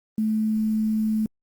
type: tone with quantisation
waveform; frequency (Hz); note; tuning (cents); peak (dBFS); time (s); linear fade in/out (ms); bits
sine; 217.4; A3; -21; -20; 0.18-1.26; 2; 8
effects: Opus 24 kbps